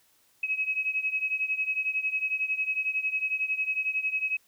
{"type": "beating tone pair", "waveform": "sine", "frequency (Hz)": [2551, 2562], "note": ["D#7", "E7"], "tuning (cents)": [43, -50], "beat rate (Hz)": 11, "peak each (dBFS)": [-28, -31], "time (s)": [0.43, 4.37], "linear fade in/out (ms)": 5, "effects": ["white hiss -65 dBFS RMS until 4.47 s"]}